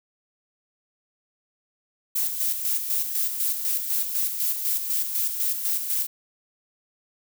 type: noise with tremolo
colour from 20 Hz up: violet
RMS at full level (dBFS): -24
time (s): 2.15-6.07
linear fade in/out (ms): 10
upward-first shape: square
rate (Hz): 4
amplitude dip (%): 50
effects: none